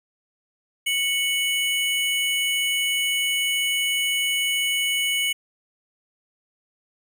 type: tone pair together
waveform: square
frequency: 2217 / 2961 Hz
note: C#7 / F#7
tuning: 0 / +1 cents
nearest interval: perfect fourth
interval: 501 cents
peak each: -25 / -24 dBFS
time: 0.86-5.33 s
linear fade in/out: 10 ms
effects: none